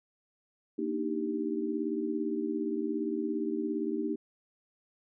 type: chord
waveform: sine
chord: Eb major seventh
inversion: second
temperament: equal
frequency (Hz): 233.1 / 293.7 / 311.1 / 392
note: Bb3 / D4 / Eb4 / G4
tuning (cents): 0 / 0 / 0 / 0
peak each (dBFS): -36 / -38 / -33 / -35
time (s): 0.78-4.16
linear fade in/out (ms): 10
effects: none

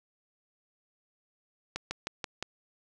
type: slowing click train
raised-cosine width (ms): 0.2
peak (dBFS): -16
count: 5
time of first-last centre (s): 1.76-2.426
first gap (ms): 150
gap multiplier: 1.07
effects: 9-bit

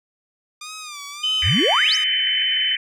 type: tone with vibrato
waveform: 10% pulse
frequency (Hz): 1201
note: D6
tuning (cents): +38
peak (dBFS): -24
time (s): 0.61-2.04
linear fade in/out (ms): 5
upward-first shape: sine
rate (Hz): 1.7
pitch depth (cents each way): 98
type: tone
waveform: sine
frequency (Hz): 3044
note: F#7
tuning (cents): +48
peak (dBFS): -18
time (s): 1.23-2.76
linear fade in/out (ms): 10
type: exponential sweep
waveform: sine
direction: up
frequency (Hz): 63.6 to 7100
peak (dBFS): -17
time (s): 1.42-1.98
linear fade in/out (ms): 50
type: band-pass noise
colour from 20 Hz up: pink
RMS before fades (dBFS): -27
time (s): 1.42-2.77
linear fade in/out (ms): 2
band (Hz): 1700 to 2400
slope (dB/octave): 96
effects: resampled to 32000 Hz

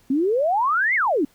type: exponential two-way sweep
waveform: sine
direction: up then down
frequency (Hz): 254.7 to 2217 to 258.4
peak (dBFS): -17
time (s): 0.1-1.25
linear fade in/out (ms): 5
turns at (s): 0.95
effects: pink hiss -58 dBFS RMS until 1.34 s

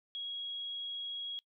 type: tone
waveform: sine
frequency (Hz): 3309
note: G#7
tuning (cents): -7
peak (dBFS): -37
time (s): 0.15-1.39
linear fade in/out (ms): 0
effects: noise-tail reverb RT60 0.1 s tail -24 dB re dry

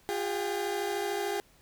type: tone cluster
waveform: 30% pulse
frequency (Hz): 353.1 / 406.6 / 780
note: F4 / G#4 / G5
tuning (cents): +19 / -37 / -9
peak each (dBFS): -33 / -29 / -37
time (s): 0.09-1.4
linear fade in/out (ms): 0
effects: pink hiss -62 dBFS RMS until 1.61 s

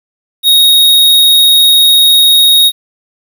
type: tone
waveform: square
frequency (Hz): 3754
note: A#7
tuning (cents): +11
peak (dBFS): -4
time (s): 0.43-2.72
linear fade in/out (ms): 50
effects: 7-bit

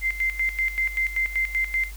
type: tone with tremolo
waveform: sine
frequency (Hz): 2084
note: C7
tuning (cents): -7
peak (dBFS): -20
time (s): 0.01-1.92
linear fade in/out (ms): 50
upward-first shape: square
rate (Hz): 5.2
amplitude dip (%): 75
effects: added 50 Hz sine -35 dBFS peak until 1.96 s + white hiss -47 dBFS RMS until 1.96 s

